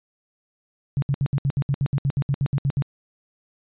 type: tone bursts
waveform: sine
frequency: 138.59 Hz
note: C#3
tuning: in tune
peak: -18 dBFS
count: 16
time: 0.97-2.822 s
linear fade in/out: 0 ms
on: 52 ms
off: 68 ms
effects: resampled to 8000 Hz